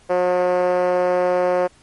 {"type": "tone with band-pass filter", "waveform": "5% pulse", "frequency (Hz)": 180, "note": "F#3", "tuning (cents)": -47, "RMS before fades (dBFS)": -18, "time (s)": [0.09, 1.68], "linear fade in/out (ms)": 20, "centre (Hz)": 500, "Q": 3.2, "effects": ["pink hiss -53 dBFS RMS until 1.82 s", "MP3 48 kbps"]}